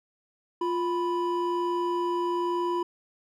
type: tone pair together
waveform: triangle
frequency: 350 / 989 Hz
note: F4 / B5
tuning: +4 / +2 cents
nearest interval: octave + tritone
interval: 1798 cents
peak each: -25 / -27 dBFS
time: 0.61-2.83 s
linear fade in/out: 5 ms
effects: none